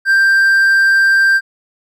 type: tone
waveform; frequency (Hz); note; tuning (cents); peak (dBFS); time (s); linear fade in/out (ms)
triangle; 1578; G6; +11; -6; 0.05-1.41; 50
effects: none